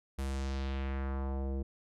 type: tone with low-pass filter sweep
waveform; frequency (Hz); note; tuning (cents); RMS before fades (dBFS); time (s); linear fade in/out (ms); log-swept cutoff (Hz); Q
square; 67.4; C#2; -48; -35; 0.18-1.63; 10; 12000 to 410; 1.5
effects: none